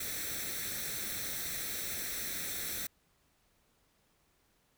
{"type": "noise with comb filter", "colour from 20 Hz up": "white", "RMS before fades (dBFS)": -38, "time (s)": [0, 2.87], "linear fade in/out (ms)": 5, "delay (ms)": 0.51, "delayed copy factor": 0.7, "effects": ["pink hiss -72 dBFS RMS until 4.77 s"]}